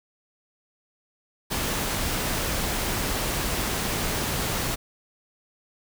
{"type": "noise", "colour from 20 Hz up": "pink", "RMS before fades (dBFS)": -27, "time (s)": [1.5, 4.76], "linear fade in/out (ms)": 20, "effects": []}